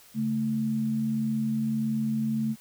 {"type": "tone pair together", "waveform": "sine", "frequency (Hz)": [139, 220.6], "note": ["C#3", "A3"], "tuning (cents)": [5, 5], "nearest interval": "minor sixth", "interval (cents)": 800, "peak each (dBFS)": [-33, -25], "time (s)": [0.14, 2.56], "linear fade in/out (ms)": 50, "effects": ["white hiss -54 dBFS RMS until 2.6 s"]}